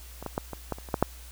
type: clicks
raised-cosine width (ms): 1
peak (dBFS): -24 / -18 / -13 / -21 / -15 / -28 / -29 / -11 / -6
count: 9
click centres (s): 0.226 / 0.263 / 0.379 / 0.533 / 0.723 / 0.785 / 0.888 / 0.942 / 1.026
effects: added 60 Hz sine -44 dBFS peak until 1.31 s + white hiss -50 dBFS RMS until 1.31 s